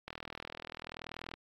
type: click train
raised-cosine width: 0.3 ms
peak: -25 dBFS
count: 52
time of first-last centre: 0.08-1.339 s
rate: 40.5 Hz
effects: AAC 48 kbps